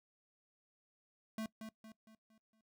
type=tone with echo; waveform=square; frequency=220 Hz; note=A3; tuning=in tune; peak=-39 dBFS; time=1.38-1.46 s; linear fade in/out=2 ms; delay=230 ms; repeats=5; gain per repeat=-7 dB; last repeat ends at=2.61 s; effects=noise-tail reverb RT60 0.1 s tail -20 dB re dry